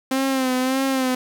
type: tone with vibrato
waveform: sawtooth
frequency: 261.6 Hz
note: C4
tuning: in tune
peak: -15 dBFS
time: 0.11-1.15 s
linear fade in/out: 5 ms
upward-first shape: sine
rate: 1.7 Hz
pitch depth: 51 cents each way
effects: 8-bit